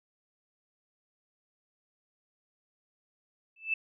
sine tone with exponential growth, 2637 Hz, E7, in tune, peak -23 dBFS, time 3.56-3.74 s, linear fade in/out 5 ms, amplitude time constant 39 ms, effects none

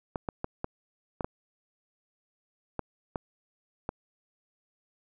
clicks, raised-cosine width 1 ms, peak -17 dBFS, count 9, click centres 0.158 / 0.288 / 0.444 / 0.644 / 1.208 / 1.245 / 2.793 / 3.158 / 3.891 s, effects none

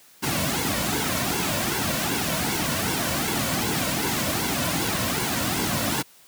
pink noise with flanger, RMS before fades -25 dBFS, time 0.22-6.03 s, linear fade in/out 20 ms, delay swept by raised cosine 1.6 to 2.48 ms, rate 2.6 Hz, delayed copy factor -0.65, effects white hiss -53 dBFS RMS until 6.27 s + high-pass 80 Hz 12 dB/octave

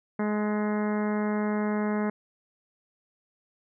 harmonic tone with a mistuned harmonic, 210.5 Hz, G#3, 24 cents sharp, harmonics 1 / 2 / 3 / 4 / 5 / 6 / 7 / 8 / 9 / 10, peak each -26 / -32 / -36 / -38 / -40 / -42 / -43 / -44 / -45 / -46 dBFS, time 0.19-2.1 s, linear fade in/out 5 ms, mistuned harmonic 5, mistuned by -19 cents, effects none

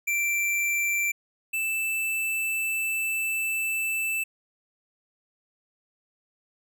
square tone pair in turn, 2349 / 2645 Hz, D7 / E7, 0 / +5 cents, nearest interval major second, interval 205 cents, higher second, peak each -24 / -26 dBFS, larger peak first, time 0.07-1.12 / 1.53-4.24 s, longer second, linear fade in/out 10 ms, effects none

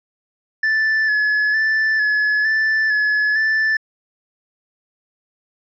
triangle tone with vibrato, 1732 Hz, A6, 28 cents flat, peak -13 dBFS, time 0.63-3.77 s, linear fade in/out 5 ms, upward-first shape square, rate 1.1 Hz, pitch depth 27 cents each way, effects resampled to 16000 Hz

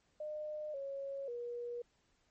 sine tone with pitch steps, 607 / 551 / 479.3 Hz, D#5 / C#5 / A#4, -43 / -11 / +48 cents, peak -39 dBFS, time 0.2-1.82 s, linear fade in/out 5 ms, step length 540 ms, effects pink hiss -75 dBFS RMS until 2.3 s + MP3 32 kbps

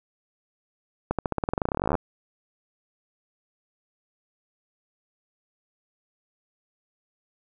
accelerating click train, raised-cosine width 1 ms, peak -10 dBFS, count 26, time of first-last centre 1.11-1.953 s, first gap 77 ms, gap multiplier 0.92, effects none

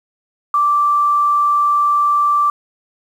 sine tone, 1170 Hz, D6, 7 cents flat, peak -11 dBFS, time 0.54-2.5 s, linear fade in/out 2 ms, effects 7-bit

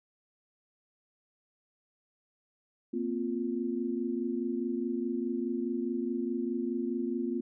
sine chord, Bb suspended second, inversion none, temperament equal with one note detuned, 233.1 / 257.9 / 349.2 Hz, Bb3 / C4 / F4, 0 / -25 / 0 cents, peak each -34 / -34 / -34 dBFS, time 2.93-7.41 s, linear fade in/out 10 ms, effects none

